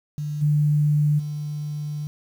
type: tone with level steps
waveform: sine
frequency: 148.7 Hz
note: D3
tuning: 22 cents sharp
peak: -25 / -16 / -26 dBFS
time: 0.18-2.07 s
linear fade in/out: 0 ms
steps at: 0.41 / 1.18 s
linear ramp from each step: 20 ms
effects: 8-bit